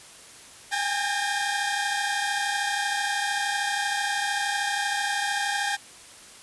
sawtooth tone cluster, 803 / 836 / 1590 / 1650 / 1831 Hz, G5 / G#5 / G6 / G#6 / A#6, +41 / +11 / +24 / -12 / -32 cents, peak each -25 / -29 / -28 / -32 / -28 dBFS, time 0.71-5.77 s, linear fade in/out 20 ms, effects white hiss -47 dBFS RMS until 6.42 s + resampled to 24000 Hz

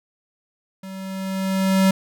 square tone with level ramp, 191.1 Hz, G3, 44 cents flat, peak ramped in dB -34 to -13 dBFS, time 0.83-1.91 s, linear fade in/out 5 ms, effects none

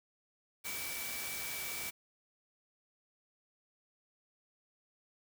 sine tone in noise, 2302 Hz, D7, 35 cents flat, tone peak -44 dBFS, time 0.64-1.91 s, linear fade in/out 20 ms, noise white, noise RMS -41 dBFS, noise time 0.64-1.91 s, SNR -6 dB, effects none

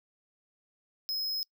square tone, 5120 Hz, D#8, 49 cents sharp, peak -31 dBFS, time 1.09-1.43 s, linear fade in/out 0 ms, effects noise-tail reverb RT60 0.1 s tail -24 dB re dry

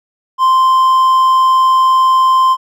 triangle tone, 1043 Hz, C6, 6 cents flat, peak -5 dBFS, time 0.38-2.57 s, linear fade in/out 50 ms, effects none

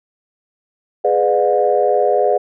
sine chord, G# diminished seventh, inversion none, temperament just, 415.3 / 498.4 / 598 / 717.6 Hz, G#4 / B4 / D5 / F5, 0 / +16 / +31 / +47 cents, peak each -17 / -17 / -17 / -17 dBFS, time 1.04-2.38 s, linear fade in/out 10 ms, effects tanh soft clip ceiling -1 dBFS

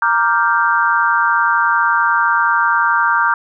sine chord, G minor seventh, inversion first, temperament equal, 932.3 / 1174.7 / 1396.9 / 1568 Hz, Bb5 / D6 / F6 / G6, 0 / 0 / 0 / 0 cents, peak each -17 dBFS, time 0.02-3.34 s, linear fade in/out 2 ms, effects none

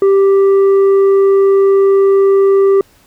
triangle tone with tanh clipping, 392 Hz, G4, in tune, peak -7 dBFS, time 0.02-2.81 s, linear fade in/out 2 ms, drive 9 dB, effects pink hiss -49 dBFS RMS until 3.06 s

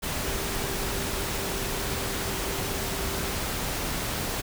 sine tone in noise, 392 Hz, G4, in tune, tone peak -38 dBFS, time 0.22-3.35 s, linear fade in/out 20 ms, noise pink, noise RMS -30 dBFS, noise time 0.02-4.42 s, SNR -11 dB, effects none

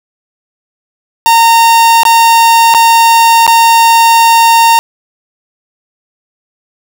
45% pulse tone with dropouts, 919 Hz, A#5, 25 cents flat, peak -3 dBFS, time 1.26-4.79 s, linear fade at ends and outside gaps 0 ms, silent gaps 2.033-2.052 / 2.74-2.747 / 3.466-3.477 s, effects none

